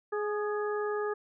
harmonic tone with a mistuned harmonic, 418.9 Hz, G#4, 15 cents sharp, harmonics 1 / 2 / 3 / 4, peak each -30 / -40 / -38 / -41 dBFS, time 0.12-1.14 s, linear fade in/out 10 ms, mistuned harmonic 3, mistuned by -30 cents, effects none

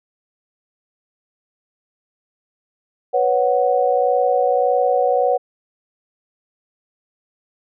sine chord, B suspended second, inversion none, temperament just, 493.9 / 555.6 / 740.8 Hz, B4 / C#5 / F#5, 0 / +4 / +2 cents, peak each -18 / -19 / -18 dBFS, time 3.13-5.38 s, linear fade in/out 20 ms, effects none

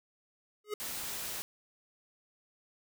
square tone with exponential growth, 420 Hz, G#4, 19 cents sharp, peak -31 dBFS, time 0.64-0.74 s, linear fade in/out 5 ms, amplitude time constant 21 ms
white noise, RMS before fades -39 dBFS, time 0.8-1.42 s, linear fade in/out 0 ms
effects none

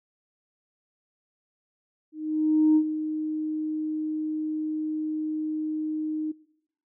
sine tone with ADSR envelope, 309.7 Hz, D#4, 8 cents flat, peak -15 dBFS, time 2.12-6.32 s, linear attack 640 ms, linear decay 72 ms, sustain -12 dB, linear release 11 ms, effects noise-tail reverb RT60 0.8 s tail -22 dB re dry + tanh soft clip ceiling -12 dBFS

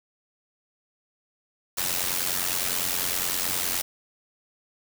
white noise with amplitude modulation, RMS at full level -24 dBFS, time 1.77-3.82 s, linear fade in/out 10 ms, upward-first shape sine, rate 89.8 Hz, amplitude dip 70%, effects none

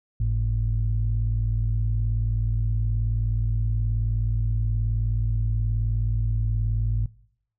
sine tone pair together, 50.58 / 109.5 Hz, G#1 / A2, -45 / -8 cents, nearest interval octave + minor second, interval 1337 cents, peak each -22 dBFS, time 0.2-7.06 s, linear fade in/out 5 ms, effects noise-tail reverb RT60 0.7 s tail -23 dB re dry + tanh soft clip ceiling -15 dBFS

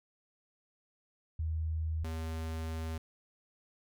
sine / square tone pair in turn, 79.7 / 80.58 Hz, D#2 / E2, +42 / -39 cents, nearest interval unison, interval 19 cents, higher second, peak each -31 / -36 dBFS, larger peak first, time 1.39-2.04 / 2.04-2.98 s, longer second, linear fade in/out 5 ms, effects none

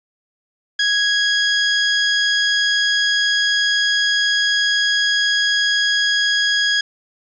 20% pulse tone, 1657 Hz, G#6, 4 cents flat, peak -10 dBFS, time 0.79-6.81 s, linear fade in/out 5 ms, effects resampled to 16000 Hz + 8-bit

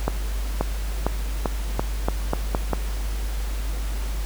accelerating click train, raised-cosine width 1 ms, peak -7 dBFS, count 9, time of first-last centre 0.08-2.733 s, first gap 530 ms, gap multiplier 0.86, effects added 50 Hz sine -24 dBFS peak until 4.25 s + pink hiss -38 dBFS RMS until 4.25 s

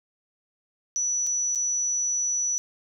sine tone with dropouts, 5920 Hz, F#8, in tune, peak -23 dBFS, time 0.96-2.58 s, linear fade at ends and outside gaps 0 ms, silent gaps 1.266-1.27 / 1.55-1.557 s, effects none

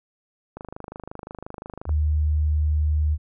click train, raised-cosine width 1 ms, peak -21 dBFS, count 35, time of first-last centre 0.57-1.893 s, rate 25.7 Hz
sine tone, 75.9 Hz, D#2, 42 cents flat, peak -18 dBFS, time 1.86-3.18 s, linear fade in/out 50 ms
effects none

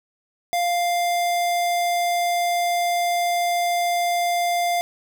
square tone, 698.5 Hz, F5, in tune, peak -20 dBFS, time 0.53-4.81 s, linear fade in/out 0 ms, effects none

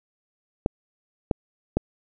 clicks, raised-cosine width 2 ms, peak -7 dBFS, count 3, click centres 0.661 / 1.312 / 1.77 s, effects none

